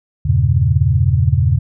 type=chord; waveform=sine; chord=E diminished seventh; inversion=none; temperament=equal with one note detuned; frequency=82.41 / 98 / 119.26 / 138.59 Hz; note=E2 / G2 / Bb2 / Db3; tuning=0 / 0 / +40 / 0 cents; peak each=-16 dBFS; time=0.25-1.59 s; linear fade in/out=10 ms; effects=none